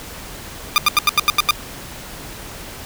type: tone bursts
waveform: 15% pulse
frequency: 1205 Hz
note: D6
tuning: 44 cents sharp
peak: -4 dBFS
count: 8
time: 0.76-1.508 s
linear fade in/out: 0 ms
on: 20 ms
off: 84 ms
effects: pink hiss -34 dBFS RMS until 2.85 s